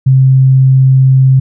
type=tone; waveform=sine; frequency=132.2 Hz; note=C3; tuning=18 cents sharp; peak=-3 dBFS; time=0.06-1.4 s; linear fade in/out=10 ms; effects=none